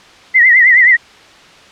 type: tone with vibrato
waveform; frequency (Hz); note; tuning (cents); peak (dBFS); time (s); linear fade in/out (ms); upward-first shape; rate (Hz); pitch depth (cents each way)
sine; 1975.5; B6; 0; -4; 0.34-0.97; 20; triangle; 9.5; 120
effects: white hiss -40 dBFS RMS until 1.71 s + low-pass 4000 Hz 12 dB/octave